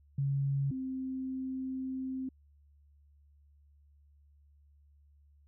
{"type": "tone pair in turn", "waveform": "sine", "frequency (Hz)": [138.59, 261.6], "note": ["C#3", "C4"], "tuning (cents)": [0, 0], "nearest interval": "major seventh", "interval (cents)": 1100, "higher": "second", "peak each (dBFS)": [-28, -34], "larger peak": "first", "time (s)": [[0.18, 0.71], [0.71, 2.29]], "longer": "second", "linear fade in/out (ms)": 5, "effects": ["added 72 Hz sine -60 dBFS peak until 5.47 s"]}